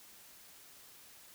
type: silence
effects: white hiss -57 dBFS RMS until 1.34 s